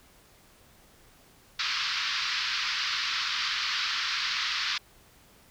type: band-pass noise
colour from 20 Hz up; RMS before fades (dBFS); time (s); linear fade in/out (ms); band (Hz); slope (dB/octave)
white; -30; 1.59-4.78; 5; 1100 to 5100; 48
effects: pink hiss -58 dBFS RMS until 5.5 s